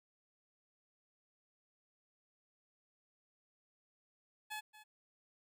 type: tone with echo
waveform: 15% pulse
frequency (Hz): 855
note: A5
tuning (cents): -50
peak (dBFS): -35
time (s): 4.5-4.61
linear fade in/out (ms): 20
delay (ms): 230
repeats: 1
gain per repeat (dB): -15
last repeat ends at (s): 4.84
effects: none